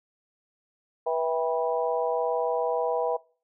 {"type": "harmonic tone with a mistuned harmonic", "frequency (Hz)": 163.1, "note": "E3", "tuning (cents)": -18, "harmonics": [3, 4, 5, 6], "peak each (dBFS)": [-27, -29, -31, -33], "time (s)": [1.06, 3.17], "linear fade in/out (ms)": 10, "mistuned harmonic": 5, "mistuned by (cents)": -45, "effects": ["noise-tail reverb RT60 0.4 s tail -23 dB re dry"]}